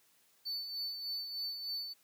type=tone with tremolo; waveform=triangle; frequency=4504 Hz; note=C#8; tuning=27 cents sharp; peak=-34 dBFS; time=0.45-1.94 s; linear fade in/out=20 ms; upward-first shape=sine; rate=3.3 Hz; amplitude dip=50%; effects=white hiss -69 dBFS RMS until 2.03 s + high-pass 100 Hz 12 dB/octave